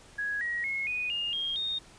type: tone with pitch steps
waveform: sine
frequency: 1664 / 1900.4 / 2170 / 2479 / 2831 / 3233 / 3693 Hz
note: G#6 / A#6 / C#7 / D#7 / F7 / G#7 / A#7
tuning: +3 / +33 / -37 / -7 / +23 / -47 / -17 cents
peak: -29 dBFS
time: 0.18-1.79 s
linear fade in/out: 10 ms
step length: 230 ms
effects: pink hiss -54 dBFS RMS until 1.98 s + resampled to 22050 Hz